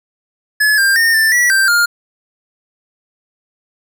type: tone with pitch steps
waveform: square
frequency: 1708 / 1592 / 1829 / 1776 / 1942 / 1570 / 1411 Hz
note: G#6 / G6 / A#6 / A6 / B6 / G6 / F6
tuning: +48 / +26 / -33 / +16 / -30 / +2 / +17 cents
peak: -10 dBFS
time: 0.6-1.86 s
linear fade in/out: 10 ms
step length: 180 ms
effects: none